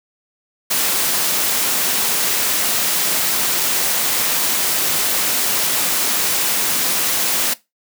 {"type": "noise", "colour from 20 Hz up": "white", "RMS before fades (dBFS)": -18, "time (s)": [0.7, 7.54], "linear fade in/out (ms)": 10, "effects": ["noise-tail reverb RT60 0.2 s tail -19 dB re dry", "high-pass 150 Hz 12 dB/octave"]}